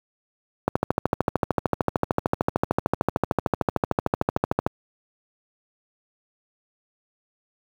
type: click train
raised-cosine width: 1 ms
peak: -5 dBFS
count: 54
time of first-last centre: 0.68-4.665 s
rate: 13.3 Hz
effects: high-pass 80 Hz 12 dB/octave + 7-bit